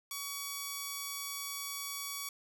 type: tone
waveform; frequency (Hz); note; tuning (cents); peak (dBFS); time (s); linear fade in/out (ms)
5% pulse; 1130; C#6; +33; -26; 0.11-2.29; 2
effects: none